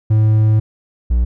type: tone pair in turn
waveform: triangle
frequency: 108.5 / 59.81 Hz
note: A2 / A#1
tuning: -24 / +45 cents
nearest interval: minor seventh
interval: 1031 cents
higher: first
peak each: -7 / -9 dBFS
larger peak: first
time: 0.1-0.6 / 1.1-1.25 s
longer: first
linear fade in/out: 10 ms
effects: none